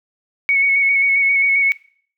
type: tone with vibrato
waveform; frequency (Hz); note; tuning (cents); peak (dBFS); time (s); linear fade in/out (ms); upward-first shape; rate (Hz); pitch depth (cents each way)
sine; 2217; C#7; 0; -12; 0.49-1.72; 0; square; 7.5; 18
effects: noise-tail reverb RT60 0.5 s tail -20 dB re dry